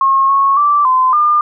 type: tone with pitch steps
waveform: sine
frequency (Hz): 1082 / 1099 / 1168 / 1028 / 1204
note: C#6 / C#6 / D6 / C6 / D6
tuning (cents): -42 / -15 / -10 / -31 / +43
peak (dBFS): -8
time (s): 0.01-1.41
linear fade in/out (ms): 2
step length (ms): 280
effects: none